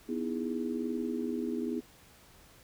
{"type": "chord", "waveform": "sine", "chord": "E major seventh", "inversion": "second", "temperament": "just", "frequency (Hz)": [247.2, 309, 329.6, 412], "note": ["B3", "D#4", "E4", "G#4"], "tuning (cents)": [2, -12, 0, -14], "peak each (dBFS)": [-34, -40, -37, -38], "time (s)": [0.08, 1.81], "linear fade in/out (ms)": 20, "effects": ["pink hiss -58 dBFS RMS until 2.63 s"]}